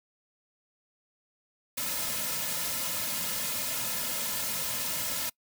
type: noise with comb filter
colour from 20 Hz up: white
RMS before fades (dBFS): -32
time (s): 1.77-5.3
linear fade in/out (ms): 10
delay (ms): 2.6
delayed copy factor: -1
effects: noise-tail reverb RT60 0.1 s tail -25 dB re dry